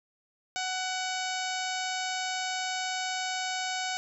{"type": "harmonic tone with a mistuned harmonic", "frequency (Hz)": 744, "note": "F#5", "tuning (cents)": 9, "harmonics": [1, 2, 3, 4, 5, 6, 7, 8, 9, 10], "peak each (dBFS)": [-34, -37, -39, -40, -41, -42, -42, -43, -44, -44], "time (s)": [0.56, 3.97], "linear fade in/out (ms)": 0, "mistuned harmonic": 3, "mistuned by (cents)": 27, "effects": []}